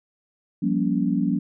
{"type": "chord", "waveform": "sine", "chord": "G half-diminished seventh", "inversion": "third", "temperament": "just", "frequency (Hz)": [176.4, 196, 235.2, 282.2], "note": ["F3", "G3", "Bb3", "Db4"], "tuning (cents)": [18, 0, 16, 31], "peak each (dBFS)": -25, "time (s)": [0.62, 1.39], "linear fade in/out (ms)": 10, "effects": []}